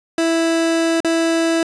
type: tone with dropouts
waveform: 30% pulse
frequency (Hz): 329.6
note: E4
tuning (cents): 0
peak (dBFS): -12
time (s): 0.18-1.63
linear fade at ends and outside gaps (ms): 2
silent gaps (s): 1.004-1.046
effects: resampled to 22050 Hz + 8-bit